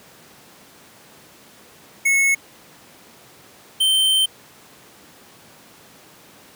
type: tone pair in turn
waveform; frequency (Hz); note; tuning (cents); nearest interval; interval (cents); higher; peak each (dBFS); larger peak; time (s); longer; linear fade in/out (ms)
square; 2193 / 3109; C#7 / G7; -19 / -15; tritone; 604; second; -15; neither; 2.05-2.35 / 3.8-4.26; second; 10
effects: pink hiss -47 dBFS RMS until 6.55 s + high-pass 150 Hz 12 dB/octave